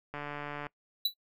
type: click train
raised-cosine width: 0.5 ms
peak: -24 dBFS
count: 78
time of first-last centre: 0.14-0.667 s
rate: 146 Hz
type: tone with exponential decay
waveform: square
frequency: 3951 Hz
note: B7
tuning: in tune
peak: -23 dBFS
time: 1.05-1.14 s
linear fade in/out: 5 ms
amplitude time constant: 19 ms
effects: noise-tail reverb RT60 0.1 s tail -23 dB re dry